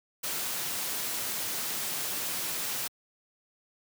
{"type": "noise", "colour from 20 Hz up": "white", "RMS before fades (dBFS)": -33, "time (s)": [0.23, 2.88], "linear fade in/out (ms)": 10, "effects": ["high-pass 100 Hz 12 dB/octave"]}